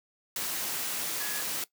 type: tone in noise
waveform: sine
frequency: 1685 Hz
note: G#6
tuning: 25 cents sharp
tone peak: -38 dBFS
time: 1.2-1.42 s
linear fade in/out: 2 ms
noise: white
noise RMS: -33 dBFS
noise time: 0.36-1.64 s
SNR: -8 dB
effects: noise-tail reverb RT60 0.1 s tail -18 dB re dry + high-pass 150 Hz 12 dB/octave